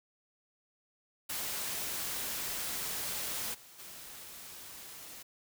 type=noise with level steps; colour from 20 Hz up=white; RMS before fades=-37 / -55 / -48 dBFS; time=1.29-5.23 s; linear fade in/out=10 ms; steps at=3.53 / 3.78 s; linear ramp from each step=20 ms; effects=none